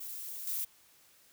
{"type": "noise with level steps", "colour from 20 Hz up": "violet", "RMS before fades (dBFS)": [-42, -35], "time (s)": [0, 0.65], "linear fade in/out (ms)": 10, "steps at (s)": 0.47, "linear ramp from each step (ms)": 2, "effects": ["white hiss -63 dBFS RMS until 1.32 s"]}